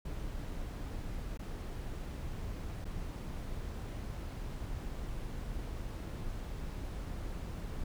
brown noise with dropouts, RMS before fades -40 dBFS, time 0.05-7.84 s, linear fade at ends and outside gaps 5 ms, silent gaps 1.375-1.391 / 2.845-2.852 s, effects none

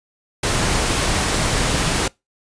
pink noise, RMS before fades -19 dBFS, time 0.43-2.08 s, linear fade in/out 5 ms, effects noise-tail reverb RT60 0.2 s tail -24 dB re dry + resampled to 22050 Hz

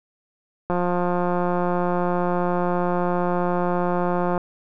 click train, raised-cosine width 1 ms, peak -10 dBFS, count 652, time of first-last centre 0.7-4.378 s, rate 177 Hz, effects none

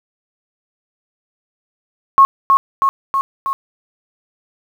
sine tone with echo, 1090 Hz, C#6, 29 cents flat, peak -4 dBFS, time 2.18-2.25 s, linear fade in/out 0 ms, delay 320 ms, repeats 4, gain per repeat -3 dB, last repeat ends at 3.53 s, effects 7-bit

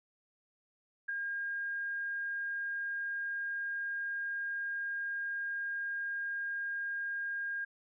sine tone with ADSR envelope, 1616 Hz, G#6, 48 cents flat, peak -30 dBFS, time 1.08-7.65 s, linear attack 14 ms, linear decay 4 ms, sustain -4 dB, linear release 10 ms, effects none

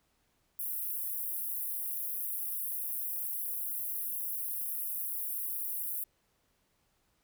pink high-pass noise, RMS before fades -36 dBFS, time 0.59-6.04 s, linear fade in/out 5 ms, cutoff 11000 Hz, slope 48 dB/octave, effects pink hiss -74 dBFS RMS until 7.23 s

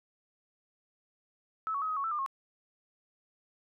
sine tone with pitch steps, 1301 / 1120 / 1272 / 1260 / 1111 / 1325 / 1200 / 1083 Hz, E6 / C#6 / D#6 / D#6 / C#6 / E6 / D6 / C#6, -23 / +18 / +38 / +21 / +4 / +9 / +37 / -41 cents, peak -30 dBFS, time 1.67-2.262 s, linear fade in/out 0 ms, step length 74 ms, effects none

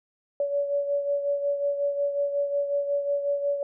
sine beating tone pair, 568 / 573.5 Hz, C#5 / D5, +42 / -41 cents, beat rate 5.5 Hz, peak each -24 / -32 dBFS, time 0.4-3.63 s, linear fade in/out 2 ms, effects none

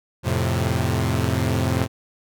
sawtooth chord, F major, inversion none, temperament equal, 87.31 / 110 / 130.81 Hz, F2 / A2 / C3, 0 / 0 / 0 cents, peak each -20 dBFS, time 0.23-1.88 s, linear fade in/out 50 ms, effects none

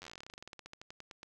slowing click train, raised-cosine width 0.2 ms, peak -30 dBFS, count 28, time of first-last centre 0.02-1.231 s, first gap 10 ms, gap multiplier 1.1, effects none

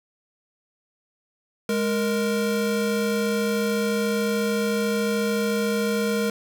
square tone pair together, 207.7 / 466.7 Hz, G#3 / A#4, 0 / +2 cents, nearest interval octave + major second, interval 1402 cents, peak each -25 dBFS, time 1.69-6.3 s, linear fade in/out 2 ms, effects none

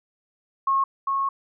sine tone pair in turn, 1086 / 1093.6 Hz, C#6 / C#6, -36 / -24 cents, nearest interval unison, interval 12 cents, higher second, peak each -18 / -21 dBFS, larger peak first, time 0.67-0.84 / 1.07-1.29 s, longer second, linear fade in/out 5 ms, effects none

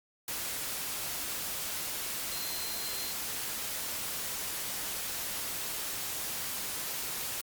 sine tone in noise, 4134 Hz, C8, 22 cents flat, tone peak -41 dBFS, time 2.32-3.12 s, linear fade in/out 2 ms, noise white, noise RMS -36 dBFS, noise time 0.28-7.41 s, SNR -8 dB, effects Opus 48 kbps

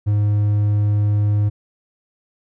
triangle tone, 103.83 Hz, G#2, in tune, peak -12 dBFS, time 0.06-1.5 s, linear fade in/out 20 ms, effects none

